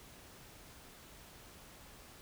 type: silence
effects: pink hiss -56 dBFS RMS until 2.21 s

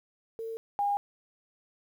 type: tone pair in turn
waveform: sine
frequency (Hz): 451.3 / 811.4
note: A4 / G#5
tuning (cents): +44 / -41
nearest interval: minor seventh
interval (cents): 1015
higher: second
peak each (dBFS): -34 / -25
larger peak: second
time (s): 0.39-0.57 / 0.79-0.97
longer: neither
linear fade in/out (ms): 0
effects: 10-bit

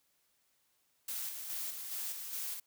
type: noise with tremolo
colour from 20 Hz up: blue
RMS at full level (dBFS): -39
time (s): 1.08-2.6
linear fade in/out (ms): 5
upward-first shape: square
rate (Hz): 2.4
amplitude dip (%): 40
effects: white hiss -75 dBFS RMS until 2.66 s

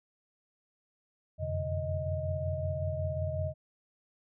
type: tone cluster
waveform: sine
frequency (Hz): 87.5 / 92.9 / 128.2 / 145.5 / 625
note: F2 / F#2 / C3 / D3 / D#5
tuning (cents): +4 / +7 / -35 / -16 / +8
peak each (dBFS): -34 / -40 / -39 / -40 / -35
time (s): 1.38-3.54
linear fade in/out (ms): 50
effects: none

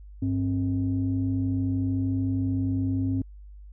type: tone pair together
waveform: sine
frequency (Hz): 99.79 / 266.4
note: G2 / C4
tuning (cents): +31 / +31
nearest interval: octave + perfect fourth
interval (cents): 1700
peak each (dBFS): -25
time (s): 0.22-3.22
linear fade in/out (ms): 5
effects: tanh soft clip ceiling -17 dBFS + added 50 Hz sine -42 dBFS peak until 3.72 s

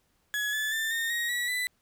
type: tone with pitch steps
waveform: 35% pulse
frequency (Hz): 1686 / 1733.4 / 1782.1 / 1832.2 / 1883.7 / 1936.7 / 1991.2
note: G#6 / A6 / A6 / A#6 / A#6 / B6 / B6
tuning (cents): +26 / -26 / +22 / -30 / +18 / -34 / +14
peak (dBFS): -26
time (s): 0.34-1.67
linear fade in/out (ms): 0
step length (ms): 190
effects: pink hiss -71 dBFS RMS until 1.81 s

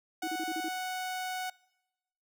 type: tone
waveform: sawtooth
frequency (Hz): 740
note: F#5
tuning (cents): 0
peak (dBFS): -30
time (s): 0.22-1.5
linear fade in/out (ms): 5
type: tone bursts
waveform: sine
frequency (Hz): 322.1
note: E4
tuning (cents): -40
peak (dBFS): -34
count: 6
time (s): 0.23-0.686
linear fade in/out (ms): 5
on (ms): 46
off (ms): 36
effects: noise-tail reverb RT60 1.0 s tail -24 dB re dry

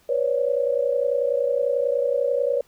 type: tone cluster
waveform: sine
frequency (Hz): 487.6 / 546 / 577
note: B4 / C#5 / D5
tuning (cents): -22 / -26 / -31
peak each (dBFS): -23 / -23 / -26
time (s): 0.09-2.61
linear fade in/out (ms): 5
effects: pink hiss -59 dBFS RMS until 2.67 s

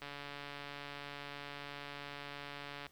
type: click train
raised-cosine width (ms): 0.3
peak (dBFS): -29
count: 408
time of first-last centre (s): 0.02-2.866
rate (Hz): 143
effects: pink hiss -67 dBFS RMS until 2.91 s

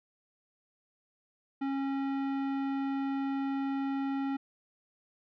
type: tone with tanh clipping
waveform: sine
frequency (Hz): 273.3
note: C#4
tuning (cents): -24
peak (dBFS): -32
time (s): 1.61-4.37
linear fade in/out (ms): 10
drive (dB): 16
effects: none

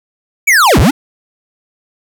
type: linear two-way sweep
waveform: square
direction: down then up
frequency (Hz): 2369 to 41.82 to 309.3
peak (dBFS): -6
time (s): 0.47-0.91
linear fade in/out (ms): 10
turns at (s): 0.79
effects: none

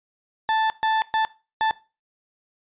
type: tone bursts at uneven times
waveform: 35% pulse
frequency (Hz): 880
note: A5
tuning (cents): 0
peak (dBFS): -17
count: 4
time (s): 0.49-0.7 / 0.83-1.02 / 1.14-1.25 / 1.61-1.71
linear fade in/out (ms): 0
effects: noise-tail reverb RT60 0.3 s tail -19 dB re dry + resampled to 8000 Hz

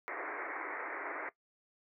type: band-pass noise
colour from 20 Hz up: white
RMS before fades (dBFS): -41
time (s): 0.08-1.29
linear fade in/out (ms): 0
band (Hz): 290 to 2200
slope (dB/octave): 96
effects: noise-tail reverb RT60 0.1 s tail -17 dB re dry

